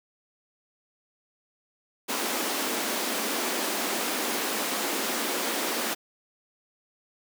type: high-pass noise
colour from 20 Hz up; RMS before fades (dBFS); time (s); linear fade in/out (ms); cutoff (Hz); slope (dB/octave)
pink; -29; 2.08-5.95; 20; 220; 48
effects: none